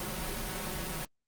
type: noise with comb filter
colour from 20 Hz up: pink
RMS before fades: -36 dBFS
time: 0-1.05 s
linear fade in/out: 2 ms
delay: 5.4 ms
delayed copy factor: +0.8
effects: Opus 32 kbps